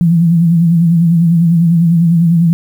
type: tone with vibrato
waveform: sine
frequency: 168.5 Hz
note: E3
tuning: 38 cents sharp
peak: -6 dBFS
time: 0.01-2.53 s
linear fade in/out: 0 ms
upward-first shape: sine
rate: 10 Hz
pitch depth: 61 cents each way
effects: 7-bit